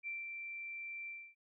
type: tone with ADSR envelope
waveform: sine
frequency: 2349 Hz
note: D7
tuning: in tune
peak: -38 dBFS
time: 0.03-1.35 s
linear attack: 42 ms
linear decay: 180 ms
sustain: -4 dB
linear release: 270 ms
effects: none